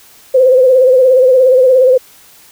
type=tone with vibrato; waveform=sine; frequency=514 Hz; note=C5; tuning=31 cents flat; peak=-4 dBFS; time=0.34-1.98 s; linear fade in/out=10 ms; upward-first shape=sine; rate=17 Hz; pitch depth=60 cents each way; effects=white hiss -42 dBFS RMS until 2.51 s